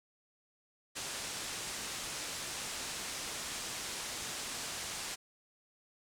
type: low-pass noise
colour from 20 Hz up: white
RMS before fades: -41 dBFS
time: 0.95-5.16 s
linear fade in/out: 20 ms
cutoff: 8900 Hz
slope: 24 dB/octave
effects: none